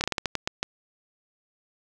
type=slowing click train; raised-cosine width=0.2 ms; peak=-8 dBFS; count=9; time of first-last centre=0.01-0.629 s; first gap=29 ms; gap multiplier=1.27; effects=none